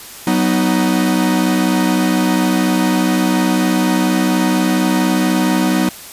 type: chord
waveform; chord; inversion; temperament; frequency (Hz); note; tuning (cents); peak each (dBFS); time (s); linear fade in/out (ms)
45% pulse; B major; second; equal with one note detuned; 187.04 / 246.9 / 311.1; F#3 / B3 / D#4; +19 / 0 / 0; -17; 0.27-5.89; 2
effects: white hiss -34 dBFS RMS until 6.12 s + resampled to 32000 Hz